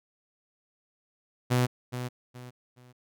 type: tone with echo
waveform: sawtooth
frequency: 124.4 Hz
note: B2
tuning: 13 cents sharp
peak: -18 dBFS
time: 1.5-1.67 s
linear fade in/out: 20 ms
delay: 420 ms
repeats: 3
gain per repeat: -10 dB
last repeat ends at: 2.93 s
effects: none